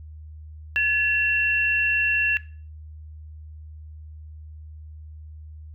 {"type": "tone pair together", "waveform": "sine", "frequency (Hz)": [1710, 2714], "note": ["A6", "E7"], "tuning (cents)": [-50, 50], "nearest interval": "minor sixth", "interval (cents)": 800, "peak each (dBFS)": -21, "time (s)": [0.76, 2.37], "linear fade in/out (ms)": 0, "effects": ["noise-tail reverb RT60 0.4 s tail -18 dB re dry", "added 77 Hz sine -38 dBFS peak until 5.74 s"]}